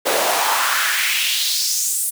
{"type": "noise with high-pass filter sweep", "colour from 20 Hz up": "pink", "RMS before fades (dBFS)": -19, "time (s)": [0.05, 2.11], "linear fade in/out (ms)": 20, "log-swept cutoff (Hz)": [470, 10000], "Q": 2.6, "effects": []}